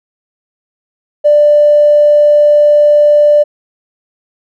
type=tone with tanh clipping; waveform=triangle; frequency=591 Hz; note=D5; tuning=11 cents sharp; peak=-3 dBFS; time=1.24-3.44 s; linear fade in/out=20 ms; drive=2 dB; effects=none